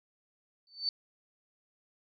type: tone with exponential growth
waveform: sine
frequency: 4532 Hz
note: C#8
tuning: 37 cents sharp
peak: -25 dBFS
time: 0.67-0.89 s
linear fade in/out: 1 ms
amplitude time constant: 46 ms
effects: none